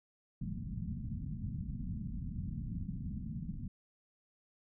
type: low-pass noise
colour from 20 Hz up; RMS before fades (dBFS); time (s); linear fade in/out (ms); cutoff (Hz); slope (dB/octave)
white; -40; 0.41-3.68; 5; 220; 48
effects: none